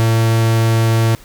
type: tone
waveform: 45% pulse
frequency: 113.3 Hz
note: A#2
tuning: 49 cents flat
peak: -11 dBFS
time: 0-1.15 s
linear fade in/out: 0 ms
effects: pink hiss -43 dBFS RMS until 1.24 s